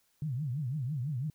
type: tone with vibrato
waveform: sine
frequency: 136.8 Hz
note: C#3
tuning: 23 cents flat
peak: -31 dBFS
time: 0.22-1.3 s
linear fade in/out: 2 ms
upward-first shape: triangle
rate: 6 Hz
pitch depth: 300 cents each way
effects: white hiss -72 dBFS RMS until 1.34 s